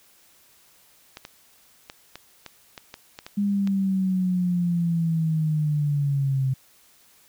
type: clicks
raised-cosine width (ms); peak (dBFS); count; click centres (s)
0.2; -20; 10; 1.171 / 1.251 / 1.899 / 2.156 / 2.463 / 2.778 / 2.941 / 3.189 / 3.265 / 3.674
type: linear sweep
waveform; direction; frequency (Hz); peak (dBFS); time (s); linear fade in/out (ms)
sine; down; 203.9 to 130.81; -20; 3.37-6.54; 10
effects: white hiss -57 dBFS RMS until 7.28 s